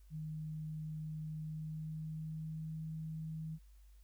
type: tone with pitch glide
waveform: sine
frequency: 155.56 to 158.46 Hz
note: D#3 to D#3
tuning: 0 to +32 cents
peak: -40 dBFS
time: 0.1-3.59 s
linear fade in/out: 50 ms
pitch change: +32 cents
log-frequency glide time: 1.29-2.84 s
effects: added 50 Hz sine -57 dBFS peak until 4.03 s + white hiss -75 dBFS RMS until 4.03 s